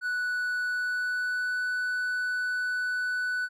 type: tone with pitch glide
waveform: triangle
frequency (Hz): 1480 to 1490.3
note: F#6 to F#6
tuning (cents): 0 to +12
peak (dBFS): -25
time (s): 0.01-3.49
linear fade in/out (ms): 50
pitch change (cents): +12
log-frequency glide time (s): 0.66-1.63
effects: none